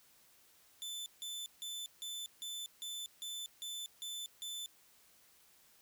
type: tone bursts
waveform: sawtooth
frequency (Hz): 3520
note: A7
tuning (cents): 0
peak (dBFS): -38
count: 10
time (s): 0.82-4.66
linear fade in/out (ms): 0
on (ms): 240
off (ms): 160
effects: white hiss -66 dBFS RMS until 5.81 s